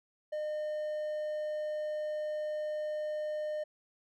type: tone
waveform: triangle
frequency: 608 Hz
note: D#5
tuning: 40 cents flat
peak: -31 dBFS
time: 0.32-3.64 s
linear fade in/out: 10 ms
effects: none